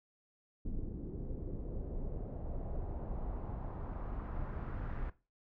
brown noise with low-pass filter sweep, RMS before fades -40 dBFS, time 0.65-5.1 s, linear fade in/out 5 ms, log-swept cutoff 310 to 1700 Hz, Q 1.7, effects noise-tail reverb RT60 0.3 s tail -17 dB re dry

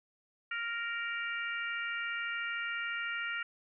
harmonic tone, 466.2 Hz, A#4, in tune, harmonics 3 / 4 / 5 / 6, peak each -37 / -39 / -41 / -43 dBFS, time 0.51-3.43 s, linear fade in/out 5 ms, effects none

